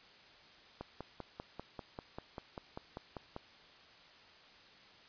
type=click train; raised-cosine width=1 ms; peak=-28 dBFS; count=14; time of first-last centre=0.81-3.364 s; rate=5.09 Hz; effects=white hiss -59 dBFS RMS until 5.08 s + resampled to 11025 Hz